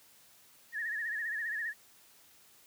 sine tone with vibrato, 1782 Hz, A6, 22 cents sharp, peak -33 dBFS, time 0.72-1.74 s, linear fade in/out 50 ms, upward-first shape sine, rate 15 Hz, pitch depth 100 cents each way, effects white hiss -61 dBFS RMS until 2.66 s + high-pass 60 Hz 12 dB/octave

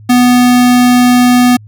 square tone, 246.9 Hz, B3, in tune, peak -5 dBFS, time 0.09-1.57 s, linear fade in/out 10 ms, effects added 106 Hz sine -32 dBFS peak until 1.67 s

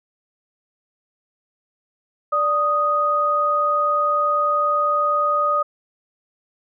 sine tone pair together, 586.4 / 1244 Hz, D5 / D#6, -3 / -1 cents, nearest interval octave + minor second, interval 1302 cents, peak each -23 / -17 dBFS, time 2.32-5.63 s, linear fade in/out 10 ms, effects none

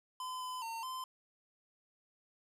square tone with pitch steps, 1019 / 1013 / 910 / 1030 Hz, C6 / B5 / A#5 / C6, -46 / +44 / -42 / -28 cents, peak -40 dBFS, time 0.2-1.04 s, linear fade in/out 2 ms, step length 210 ms, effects resampled to 32000 Hz + 11-bit

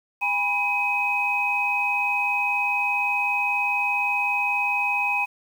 sine tone cluster, 814 / 979 / 2524 Hz, G#5 / B5 / D#7, -35 / -15 / +24 cents, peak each -28 / -29 / -22 dBFS, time 0.21-5.26 s, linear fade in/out 20 ms, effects 8-bit

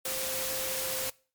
sine tone in noise, 523.3 Hz, C5, in tune, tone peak -38 dBFS, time 0.05-1.1 s, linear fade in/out 5 ms, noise white, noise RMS -33 dBFS, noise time 0.05-1.1 s, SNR -8 dB, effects noise-tail reverb RT60 0.4 s tail -23 dB re dry + MP3 96 kbps

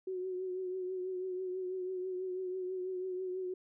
sine tone with vibrato, 370 Hz, F#4, in tune, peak -35 dBFS, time 0.07-3.54 s, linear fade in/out 5 ms, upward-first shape triangle, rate 6.1 Hz, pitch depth 43 cents each way, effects none

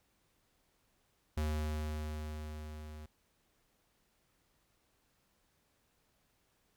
square tone with level ramp, 76.5 Hz, D#2, 29 cents flat, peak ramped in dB -32 to -47 dBFS, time 1.37-3.06 s, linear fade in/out 5 ms, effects pink hiss -75 dBFS RMS until 6.76 s

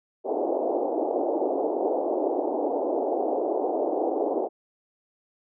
pink band-pass noise, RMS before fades -26 dBFS, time 0.24-4.49 s, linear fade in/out 50 ms, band 300 to 790 Hz, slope 48 dB/octave, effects none

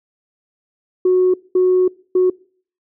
sine tone bursts at uneven times, 367.4 Hz, F#4, 12 cents flat, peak -9 dBFS, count 3, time 1.05-1.34 / 1.55-1.88 / 2.15-2.3 s, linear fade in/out 5 ms, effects noise-tail reverb RT60 0.5 s tail -24 dB re dry + tanh soft clip ceiling -7 dBFS

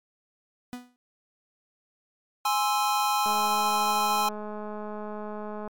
45% pulse tone with exponential decay, 246.9 Hz, B3, in tune, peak -31 dBFS, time 0.73-0.96 s, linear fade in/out 0 ms, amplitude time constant 50 ms
square chord, Ab augmented, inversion none, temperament equal, 830.6 / 1046.5 / 1318.5 Hz, Ab5 / C6 / E6, 0 / 0 / 0 cents, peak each -26 / -29 / -30 dBFS, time 2.45-4.29 s, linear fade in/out 5 ms
click train, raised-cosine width 1 ms, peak -24 dBFS, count 511, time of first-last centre 3.26-5.677 s, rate 211 Hz
effects MP3 96 kbps

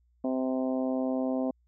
harmonic tone, 130 Hz, C3, 11 cents flat, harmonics 2 / 3 / 4 / 5 / 6 / 7 / 8, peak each -28 / -41 / -34 / -35 / -42 / -48 / -49 dBFS, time 0.24-1.51 s, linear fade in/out 5 ms, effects added 60 Hz sine -64 dBFS peak until 1.67 s

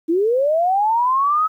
sine linear sweep, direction up, 311.1 to 1291 Hz, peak -14 dBFS, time 0.08-1.48 s, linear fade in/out 20 ms, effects 9-bit

